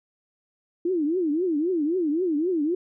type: tone with vibrato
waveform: sine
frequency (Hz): 329.6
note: E4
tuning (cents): 0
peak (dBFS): -21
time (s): 0.85-2.75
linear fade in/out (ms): 5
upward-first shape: triangle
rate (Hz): 3.8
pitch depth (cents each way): 270
effects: none